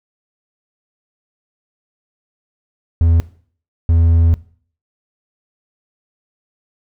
triangle tone bursts at uneven times, 83.2 Hz, E2, 17 cents sharp, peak -7 dBFS, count 2, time 3.01-3.2 / 3.89-4.34 s, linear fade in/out 0 ms, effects noise-tail reverb RT60 0.5 s tail -19 dB re dry

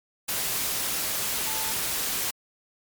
sine tone in noise, 880 Hz, A5, in tune, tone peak -37 dBFS, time 1.46-1.72 s, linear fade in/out 10 ms, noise white, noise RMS -28 dBFS, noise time 0.28-2.31 s, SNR -12 dB, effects MP3 96 kbps

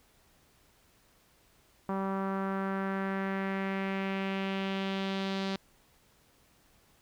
sawtooth tone with low-pass filter sweep, 193.5 Hz, G3, 22 cents flat, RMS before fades -33 dBFS, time 1.89-5.56 s, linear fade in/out 0 ms, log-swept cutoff 1100 to 4200 Hz, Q 2.3, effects pink hiss -65 dBFS RMS until 7.01 s

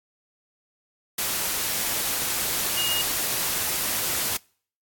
sine tone in noise, 2856 Hz, F7, 38 cents sharp, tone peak -25 dBFS, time 2.77-3.02 s, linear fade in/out 5 ms, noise white, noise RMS -26 dBFS, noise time 1.18-4.37 s, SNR -2 dB, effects noise-tail reverb RT60 0.5 s tail -26 dB re dry + AAC 64 kbps

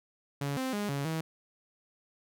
sawtooth tone with pitch steps, 141.3 / 260.7 / 206 / 140.4 / 160.7 Hz, C#3 / C4 / G#3 / C#3 / E3, +34 / -6 / -14 / +22 / -44 cents, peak -27 dBFS, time 0.41-1.21 s, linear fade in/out 5 ms, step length 160 ms, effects none

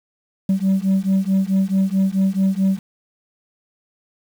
sine beating tone pair, 190 / 194.6 Hz, F#3 / G3, +46 / -12 cents, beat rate 4.6 Hz, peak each -16 dBFS, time 0.49-2.79 s, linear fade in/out 5 ms, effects tanh soft clip ceiling -12 dBFS + 7-bit

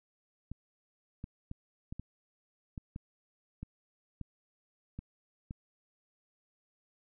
clicks, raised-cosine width 5 ms, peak -28 dBFS, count 11, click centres 0.516 / 1.241 / 1.514 / 1.925 / 1.996 / 2.778 / 2.961 / 3.63 / 4.213 / 4.99 / 5.509 s, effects none

